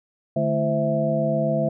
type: tone cluster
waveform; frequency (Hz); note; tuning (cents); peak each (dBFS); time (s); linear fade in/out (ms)
sine; 150.2 / 217.7 / 332.7 / 519 / 658; D3 / A3 / E4 / C5 / E5; +39 / -18 / +16 / -14 / -3; -25 / -26 / -31 / -27 / -23; 0.36-1.69; 5
effects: none